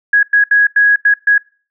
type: tone bursts at uneven times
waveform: sine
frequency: 1661.2 Hz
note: G#6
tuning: in tune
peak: -6 dBFS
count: 6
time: 0.13-0.23 / 0.33-0.44 / 0.51-0.67 / 0.76-0.96 / 1.05-1.14 / 1.27-1.38 s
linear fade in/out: 5 ms
effects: noise-tail reverb RT60 0.4 s tail -24 dB re dry